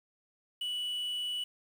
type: tone with quantisation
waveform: triangle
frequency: 2955 Hz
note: F#7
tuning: 3 cents flat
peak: -31 dBFS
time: 0.61-1.44 s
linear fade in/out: 5 ms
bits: 9
effects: none